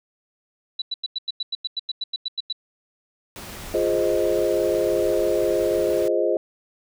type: tone bursts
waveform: sine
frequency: 3951 Hz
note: B7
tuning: in tune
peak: -23 dBFS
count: 15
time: 0.79-2.527 s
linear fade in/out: 5 ms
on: 29 ms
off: 93 ms
type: noise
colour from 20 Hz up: pink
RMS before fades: -37 dBFS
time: 3.36-6.08 s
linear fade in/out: 0 ms
type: chord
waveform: sine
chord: F minor seventh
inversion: none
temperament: equal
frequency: 349.2 / 415.3 / 523.3 / 622.3 Hz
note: F4 / Ab4 / C5 / Eb5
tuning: 0 / 0 / 0 / 0 cents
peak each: -24 dBFS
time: 3.74-6.37 s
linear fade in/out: 2 ms
effects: none